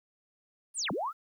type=linear two-way sweep; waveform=sine; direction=down then up; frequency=9850 to 141 to 1403 Hz; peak=-30 dBFS; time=0.74-1.13 s; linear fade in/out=50 ms; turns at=0.91 s; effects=11-bit